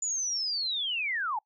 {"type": "linear sweep", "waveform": "sine", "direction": "down", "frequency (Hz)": [7040, 799], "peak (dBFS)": -28, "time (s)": [0.02, 1.39], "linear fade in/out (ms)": 5, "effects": ["noise-tail reverb RT60 0.1 s tail -25 dB re dry"]}